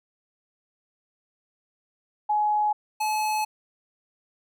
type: tone pair in turn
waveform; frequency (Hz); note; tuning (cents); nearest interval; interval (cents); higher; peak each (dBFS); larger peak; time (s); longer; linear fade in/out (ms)
sine / square; 842 / 857.7; G#5 / A5; +24 / -44; unison; 32; second; -20 / -24; first; 2.29-2.73 / 3-3.45; second; 10
effects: none